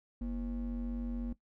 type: ring-modulated tone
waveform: triangle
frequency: 143 Hz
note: D3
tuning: 46 cents flat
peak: -29 dBFS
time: 0.21-1.33 s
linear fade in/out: 5 ms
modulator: 94.9 Hz
effects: noise-tail reverb RT60 0.1 s tail -17 dB re dry